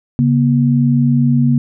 sine tone pair together, 138.7 / 239 Hz, C#3 / A#3, +1 / +43 cents, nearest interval major sixth, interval 942 cents, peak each -12 dBFS, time 0.19-1.58 s, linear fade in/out 0 ms, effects none

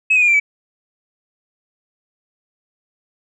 sine tone with pitch steps, 2569 / 2497 / 2428 / 2360 / 2294 Hz, E7 / D#7 / D#7 / D7 / D7, -45 / +6 / -43 / +8 / -41 cents, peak -9 dBFS, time 0.1-0.4 s, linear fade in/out 10 ms, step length 60 ms, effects tanh soft clip ceiling -7 dBFS

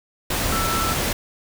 sine tone in noise, 1329 Hz, E6, 14 cents sharp, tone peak -24 dBFS, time 0.52-0.93 s, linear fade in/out 5 ms, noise pink, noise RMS -23 dBFS, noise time 0.3-1.13 s, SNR -4 dB, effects none

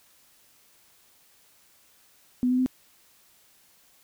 sine tone with pitch steps, 249.2 / 252.8 / 256.5 Hz, B3 / B3 / C4, +16 / +41 / -34 cents, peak -20 dBFS, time 2.43-2.661 s, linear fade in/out 0 ms, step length 77 ms, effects white hiss -60 dBFS RMS until 4.03 s

